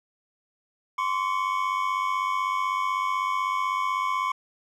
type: tone cluster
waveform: triangle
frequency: 1040 / 1136 / 2222 Hz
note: C6 / C#6 / C#7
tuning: -11 / +42 / +4 cents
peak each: -24 / -27 / -32 dBFS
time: 0.98-4.32 s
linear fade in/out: 5 ms
effects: none